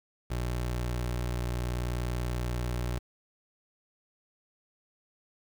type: tone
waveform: 25% pulse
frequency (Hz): 60.6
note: B1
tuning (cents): -32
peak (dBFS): -26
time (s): 0.3-2.99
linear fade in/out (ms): 10
effects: 9-bit